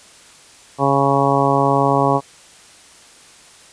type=harmonic tone; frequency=138.59 Hz; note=C#3; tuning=in tune; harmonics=1 / 2 / 3 / 4 / 5 / 6 / 7 / 8; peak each=-21 / -21 / -21 / -21 / -21 / -21 / -21 / -21 dBFS; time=0.78-2.21 s; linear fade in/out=50 ms; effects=white hiss -45 dBFS RMS until 3.72 s + resampled to 22050 Hz